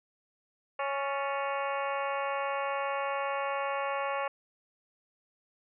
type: harmonic tone with a mistuned harmonic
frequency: 277.5 Hz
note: C#4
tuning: 2 cents sharp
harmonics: 2 / 3 / 4 / 5 / 6 / 7 / 8 / 9 / 10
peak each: -34 / -36 / -35 / -41 / -43 / -48 / -43 / -46 / -45 dBFS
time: 0.79-4.28 s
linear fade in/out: 5 ms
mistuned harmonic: 6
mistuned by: +88 cents
effects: none